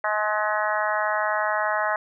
harmonic tone with a mistuned harmonic, 211.7 Hz, G#3, 33 cents sharp, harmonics 3 / 4 / 5 / 6 / 7 / 8 / 9, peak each -27 / -28 / -29 / -30 / -30 / -31 / -32 dBFS, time 0.04-1.96 s, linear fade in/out 2 ms, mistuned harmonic 7, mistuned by +18 cents, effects none

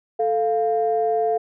sine tone pair together, 440 / 698.5 Hz, A4 / F5, 0 / 0 cents, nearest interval minor sixth, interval 800 cents, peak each -20 dBFS, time 0.19-1.38 s, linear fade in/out 10 ms, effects tanh soft clip ceiling -10 dBFS

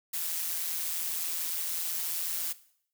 blue noise with amplitude modulation, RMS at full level -30 dBFS, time 0.13-2.53 s, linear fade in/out 10 ms, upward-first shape sine, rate 167 Hz, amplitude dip 65%, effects noise-tail reverb RT60 0.6 s tail -17 dB re dry

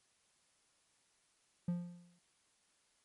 triangle tone with exponential decay, 174.8 Hz, F3, 2 cents sharp, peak -29 dBFS, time 1.68-2.19 s, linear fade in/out 5 ms, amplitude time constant 110 ms, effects white hiss -74 dBFS RMS until 3.04 s + MP3 48 kbps

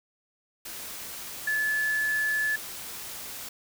sine tone in noise, 1726 Hz, A6, 34 cents flat, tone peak -24 dBFS, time 1.47-2.56 s, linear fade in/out 5 ms, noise white, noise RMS -39 dBFS, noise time 0.65-3.49 s, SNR +12 dB, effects none

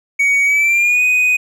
triangle tone with pitch glide, 2247 to 2493 Hz, C#7 to D#7, +23 to +3 cents, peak -9 dBFS, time 0.19-1.37 s, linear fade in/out 10 ms, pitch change +180 cents, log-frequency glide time 0.44-1.03 s, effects none

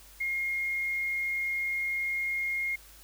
sine tone, 2140 Hz, C7, 38 cents sharp, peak -28 dBFS, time 0.2-2.76 s, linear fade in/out 10 ms, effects added 50 Hz sine -55 dBFS peak until 3.03 s + white hiss -54 dBFS RMS until 3.03 s

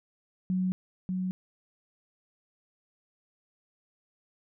sine tone with echo, 185 Hz, F#3, in tune, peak -25 dBFS, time 0.5-0.72 s, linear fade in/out 0 ms, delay 590 ms, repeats 1, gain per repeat -3 dB, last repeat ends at 1.31 s, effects none

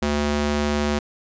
square tone with high-pass filter, 73.42 Hz, D2, in tune, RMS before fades -22 dBFS, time 0.02-0.99 s, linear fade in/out 5 ms, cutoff 160 Hz, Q 0.81, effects resampled to 16000 Hz

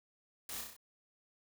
white noise with echo, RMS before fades -44 dBFS, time 0.49-0.61 s, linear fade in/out 2 ms, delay 31 ms, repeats 5, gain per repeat -3 dB, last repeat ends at 0.765 s, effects none

